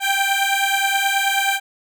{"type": "beating tone pair", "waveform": "15% pulse", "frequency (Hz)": [783, 792.4], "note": ["G5", "G5"], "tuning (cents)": [-2, 18], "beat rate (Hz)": 9.4, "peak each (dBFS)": [-13, -14], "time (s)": [0, 1.6], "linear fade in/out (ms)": 50, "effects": []}